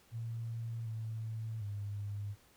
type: tone with pitch steps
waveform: sine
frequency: 115 / 111.4 / 102.1 Hz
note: A#2 / A2 / G#2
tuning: -23 / +22 / -29 cents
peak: -37 dBFS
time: 0.11-2.36 s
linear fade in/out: 50 ms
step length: 750 ms
effects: pink hiss -65 dBFS RMS until 2.56 s